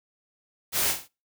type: noise with echo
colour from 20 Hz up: white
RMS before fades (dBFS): -25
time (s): 0.72-0.95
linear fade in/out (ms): 50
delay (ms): 45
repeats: 3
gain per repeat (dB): -8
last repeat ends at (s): 1.085
effects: noise-tail reverb RT60 0.3 s tail -25 dB re dry